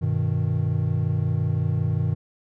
triangle chord, G augmented, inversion none, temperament equal, 98 / 123.47 / 155.56 Hz, G2 / B2 / D#3, 0 / 0 / 0 cents, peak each -23 dBFS, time 0.01-2.15 s, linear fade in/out 20 ms, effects none

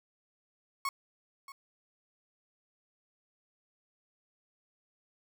35% pulse tone with echo, 1100 Hz, C#6, 14 cents flat, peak -29 dBFS, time 0.85-0.89 s, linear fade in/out 2 ms, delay 630 ms, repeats 1, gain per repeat -15 dB, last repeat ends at 1.52 s, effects none

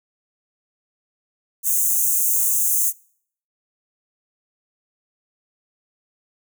white high-pass noise, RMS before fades -19 dBFS, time 1.63-2.93 s, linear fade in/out 50 ms, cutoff 6200 Hz, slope 96 dB/octave, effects noise-tail reverb RT60 0.6 s tail -25 dB re dry

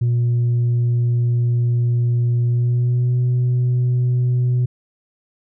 sine tone with pitch glide, 120 to 124.09 Hz, B2 to B2, -49 to +9 cents, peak -12 dBFS, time 0.01-4.66 s, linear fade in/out 10 ms, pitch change +58 cents, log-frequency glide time 2.46-3.18 s, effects tanh soft clip ceiling -13 dBFS

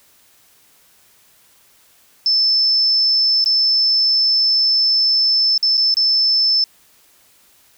sine tone with dropouts, 5274 Hz, E8, in tune, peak -12 dBFS, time 2.26-6.64 s, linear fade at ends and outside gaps 1 ms, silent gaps 3.442-3.459 / 5.578-5.628 / 5.771-5.777 / 5.941-5.969 s, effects white hiss -53 dBFS RMS until 7.77 s

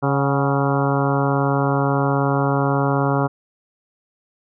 harmonic tone with a mistuned harmonic, 138.7 Hz, C#3, 1 cent sharp, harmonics 1 / 2 / 3 / 4 / 5 / 6 / 7 / 8 / 9 / 10, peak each -20 / -23 / -25 / -26 / -27 / -28 / -28 / -29 / -30 / -30 dBFS, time 0.02-3.28 s, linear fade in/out 20 ms, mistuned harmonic 5, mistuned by +55 cents, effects none

